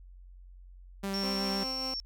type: tone with vibrato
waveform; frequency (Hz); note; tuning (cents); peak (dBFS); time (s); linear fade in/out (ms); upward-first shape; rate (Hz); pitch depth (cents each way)
sawtooth; 196; G3; 0; -28; 1.03-1.64; 10; square; 7.9; 9
type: tone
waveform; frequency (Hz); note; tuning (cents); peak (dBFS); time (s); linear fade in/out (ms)
sine; 5460; F8; -40; -33; 1.14-2; 0
type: tone with tremolo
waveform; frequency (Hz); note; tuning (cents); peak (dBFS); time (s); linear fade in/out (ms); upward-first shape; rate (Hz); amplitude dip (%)
15% pulse; 261.6; C4; 0; -30; 1.23-1.94; 2; sine; 5.1; 30
effects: added 45 Hz sine -48 dBFS peak until 2.05 s